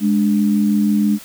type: tone pair together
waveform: sine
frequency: 208.1 / 294.3 Hz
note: G#3 / D4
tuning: +4 / +4 cents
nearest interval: tritone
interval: 600 cents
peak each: -13 / -20 dBFS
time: 0-1.19 s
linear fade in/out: 50 ms
effects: white hiss -39 dBFS RMS until 1.24 s